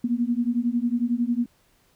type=beating tone pair; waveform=sine; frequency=233.7 / 244.7 Hz; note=A#3 / B3; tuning=+5 / -16 cents; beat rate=11 Hz; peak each=-24 dBFS; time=0.04-1.46 s; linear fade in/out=5 ms; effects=pink hiss -63 dBFS RMS until 1.95 s